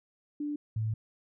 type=tone pair in turn; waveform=sine; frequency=294.1 / 109.85 Hz; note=D4 / A2; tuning=+3 / -2 cents; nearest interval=octave + perfect fourth; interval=1705 cents; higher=first; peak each=-31 / -28 dBFS; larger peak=second; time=0.4-0.56 / 0.76-0.94 s; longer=second; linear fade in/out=5 ms; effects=none